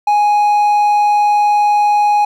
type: tone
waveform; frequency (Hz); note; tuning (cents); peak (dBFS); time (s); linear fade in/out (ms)
triangle; 830.6; G#5; 0; -7; 0.07-2.25; 5
effects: none